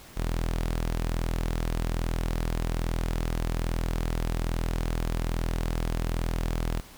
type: tone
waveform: sawtooth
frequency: 41.2 Hz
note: E1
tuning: in tune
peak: -22 dBFS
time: 0.16-6.81 s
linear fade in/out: 20 ms
effects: pink hiss -49 dBFS RMS until 6.97 s

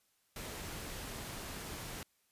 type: noise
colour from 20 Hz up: pink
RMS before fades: -44 dBFS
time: 0.36-2.03 s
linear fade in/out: 2 ms
effects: white hiss -75 dBFS RMS until 2.31 s + resampled to 32000 Hz

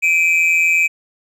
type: tone pair together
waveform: triangle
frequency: 2349 / 2517 Hz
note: D7 / D#7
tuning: 0 / +19 cents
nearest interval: minor second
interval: 119 cents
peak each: -13 dBFS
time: 0.02-0.88 s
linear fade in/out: 20 ms
effects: none

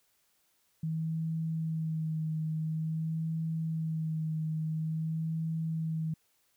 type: tone with vibrato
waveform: sine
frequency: 159.4 Hz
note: D#3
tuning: 42 cents sharp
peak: -30 dBFS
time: 0.83-6.14 s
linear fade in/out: 5 ms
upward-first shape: sine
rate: 0.48 Hz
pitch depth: 23 cents each way
effects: white hiss -72 dBFS RMS until 6.56 s

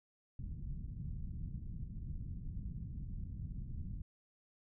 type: low-pass noise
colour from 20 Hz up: pink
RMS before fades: -43 dBFS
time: 0.39-4.02 s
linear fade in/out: 2 ms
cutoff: 180 Hz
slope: 24 dB/octave
effects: none

